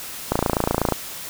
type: click train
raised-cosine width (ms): 1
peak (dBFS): -4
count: 18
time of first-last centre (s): 0.32-0.923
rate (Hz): 28.2
effects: white hiss -34 dBFS RMS until 1.29 s